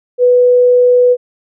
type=tone; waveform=sine; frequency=493.9 Hz; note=B4; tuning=in tune; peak=-5 dBFS; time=0.18-1.17 s; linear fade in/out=50 ms; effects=none